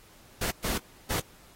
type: noise bursts at uneven times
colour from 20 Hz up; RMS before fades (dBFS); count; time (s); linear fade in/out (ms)
pink; -30; 3; 0.41-0.51 / 0.64-0.78 / 1.1-1.2; 5
effects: pink hiss -56 dBFS RMS until 1.55 s + AAC 48 kbps